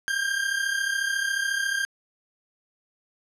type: tone pair together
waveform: 40% pulse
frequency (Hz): 1580.9 / 1615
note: G6 / G#6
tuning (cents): +14 / -49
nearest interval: unison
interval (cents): 37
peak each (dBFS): -26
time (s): 0.08-1.85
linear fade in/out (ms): 0
effects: low-pass 10000 Hz 12 dB/octave